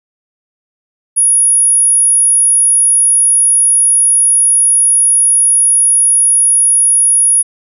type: tone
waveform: sine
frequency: 10380 Hz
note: E9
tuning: 28 cents flat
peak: -6 dBFS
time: 1.16-7.43 s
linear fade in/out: 20 ms
effects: none